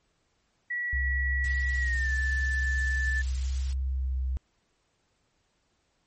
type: tone with pitch glide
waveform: sine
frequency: 1937 to 1755.8 Hz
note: B6 to A6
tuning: -34 to -4 cents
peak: -28 dBFS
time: 0.7-3.22 s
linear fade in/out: 10 ms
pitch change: -170 cents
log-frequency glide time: 1.78-2.12 s
type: tone with vibrato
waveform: sine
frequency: 65.2 Hz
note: C2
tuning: 5 cents flat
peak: -26 dBFS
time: 0.93-4.37 s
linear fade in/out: 0 ms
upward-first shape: sine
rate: 0.8 Hz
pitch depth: 19 cents each way
type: noise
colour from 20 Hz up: blue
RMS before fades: -40 dBFS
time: 1.44-3.73 s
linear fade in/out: 2 ms
effects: pink hiss -72 dBFS RMS until 6.06 s + MP3 32 kbps